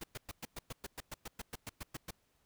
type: noise bursts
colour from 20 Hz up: pink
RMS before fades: -43 dBFS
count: 16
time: 0.01-2.108 s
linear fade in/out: 5 ms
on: 28 ms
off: 110 ms
effects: pink hiss -75 dBFS RMS until 2.45 s